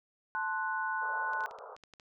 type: chord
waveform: sine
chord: F# diminished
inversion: first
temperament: equal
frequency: 880 / 1046.5 / 1480 Hz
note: A5 / C6 / F#6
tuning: 0 / 0 / 0 cents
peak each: -36 / -37 / -34 dBFS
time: 0.35-1.46 s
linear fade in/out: 0 ms
type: band-pass noise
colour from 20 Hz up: pink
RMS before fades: -47 dBFS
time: 1.01-1.76 s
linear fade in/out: 10 ms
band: 430 to 1400 Hz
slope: 96 dB/octave
type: clicks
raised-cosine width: 0.2 ms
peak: -35 dBFS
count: 9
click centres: 1.334 / 1.407 / 1.438 / 1.511 / 1.587 / 1.765 / 1.837 / 1.937 / 1.998 s
effects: none